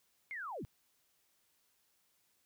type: linear sweep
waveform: sine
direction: down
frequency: 2202 to 69.3 Hz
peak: -40 dBFS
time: 0.31-0.65 s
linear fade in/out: 0 ms
effects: white hiss -75 dBFS RMS until 2.45 s